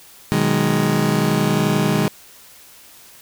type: chord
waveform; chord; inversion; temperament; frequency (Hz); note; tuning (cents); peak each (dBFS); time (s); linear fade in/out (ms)
30% pulse; G# minor seventh; first; just; 124.59 / 155.74 / 186.89 / 207.7; B2 / D#3 / F#3 / G#3; +16 / +2 / +18 / 0; -22 / -17 / -22 / -17; 0.32-2.08; 0
effects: white hiss -45 dBFS RMS until 3.21 s